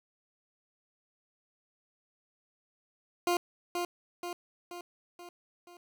20% pulse tone with echo, 350.8 Hz, F4, 8 cents sharp, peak -21 dBFS, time 3.27-3.37 s, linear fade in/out 2 ms, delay 480 ms, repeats 5, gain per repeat -5 dB, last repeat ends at 5.77 s, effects none

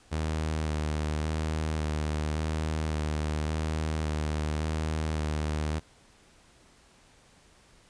sawtooth tone with vibrato, 77.3 Hz, D#2, 11 cents flat, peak -24 dBFS, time 0.11-5.8 s, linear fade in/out 20 ms, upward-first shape square, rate 0.89 Hz, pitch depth 21 cents each way, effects pink hiss -59 dBFS RMS until 7.89 s + resampled to 22050 Hz

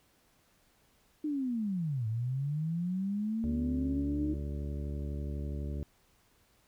sine linear two-way sweep, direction down then up, 309 to 107.3 to 309 Hz, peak -30 dBFS, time 1.24-4.34 s, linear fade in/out 5 ms, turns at 2.07 s
harmonic tone, 72.1 Hz, D2, 31 cents flat, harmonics 1 / 2 / 3 / 4 / 5 / 6 / 8, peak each -35 / -41 / -45 / -47 / -49 / -51 / -53 dBFS, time 3.44-5.83 s, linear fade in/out 0 ms
effects pink hiss -68 dBFS RMS until 6.67 s

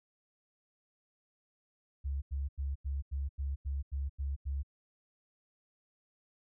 sine tone bursts, 69.3 Hz, C#2, in tune, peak -32 dBFS, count 10, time 2.04-4.632 s, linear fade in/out 20 ms, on 180 ms, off 88 ms, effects none

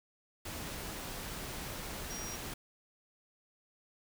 sine tone in noise, 5700 Hz, F8, 34 cents sharp, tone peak -43 dBFS, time 2.1-2.36 s, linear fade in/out 5 ms, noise pink, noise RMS -42 dBFS, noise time 0.45-2.54 s, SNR -4 dB, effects none

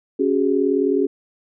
sine chord, C# suspended fourth, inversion none, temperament equal with one note detuned, 277.2 / 375.6 / 415.3 Hz, C#4 / F#4 / G#4, 0 / +26 / 0 cents, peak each -20 dBFS, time 0.19-1.07 s, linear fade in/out 10 ms, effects none

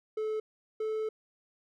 triangle tone pair in turn, 433.3 / 435.8 Hz, A4 / A4, -27 / -17 cents, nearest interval unison, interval 10 cents, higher second, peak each -28 dBFS, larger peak neither, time 0.17-0.4 / 0.8-1.09 s, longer second, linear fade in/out 5 ms, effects none

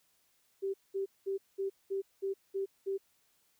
sine tone bursts, 390 Hz, G4, 9 cents flat, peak -31 dBFS, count 8, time 0.62-2.98 s, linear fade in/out 20 ms, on 120 ms, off 200 ms, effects white hiss -72 dBFS RMS until 3.59 s

